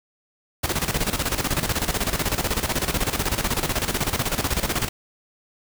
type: noise with tremolo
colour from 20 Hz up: pink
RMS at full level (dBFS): -22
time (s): 0.63-4.89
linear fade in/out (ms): 10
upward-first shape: square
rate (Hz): 16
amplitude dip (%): 70
effects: none